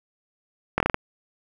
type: slowing click train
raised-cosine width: 0.5 ms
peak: -5 dBFS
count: 6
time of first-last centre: 0.78-0.944 s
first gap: 22 ms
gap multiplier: 1.2
effects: 7-bit